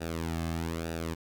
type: tone with flanger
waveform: sawtooth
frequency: 82.41 Hz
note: E2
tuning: in tune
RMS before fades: -34 dBFS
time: 0-1.15 s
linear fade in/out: 20 ms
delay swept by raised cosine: 0.93 to 2.13 ms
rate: 1.1 Hz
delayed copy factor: -0.75
effects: none